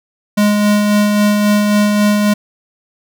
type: tone with tremolo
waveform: square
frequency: 207.7 Hz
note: G#3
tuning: in tune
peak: -9 dBFS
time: 0.37-2.34 s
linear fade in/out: 10 ms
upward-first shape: sine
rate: 3.7 Hz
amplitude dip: 30%
effects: none